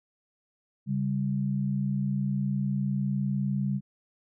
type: tone pair together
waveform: sine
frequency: 138.59 / 198.5 Hz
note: C#3 / G3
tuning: 0 / +22 cents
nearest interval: tritone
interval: 622 cents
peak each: -28 dBFS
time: 0.86-3.81 s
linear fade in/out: 50 ms
effects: none